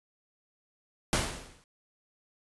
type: noise with exponential decay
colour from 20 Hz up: pink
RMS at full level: -24 dBFS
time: 1.13-1.64 s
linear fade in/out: 1 ms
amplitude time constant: 110 ms
effects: resampled to 24000 Hz